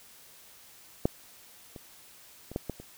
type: clicks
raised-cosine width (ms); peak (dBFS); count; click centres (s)
2; -10 / -29 / -28 / -16 / -19 / -30; 6; 1.055 / 1.762 / 2.516 / 2.561 / 2.697 / 2.8
effects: white hiss -54 dBFS RMS until 2.97 s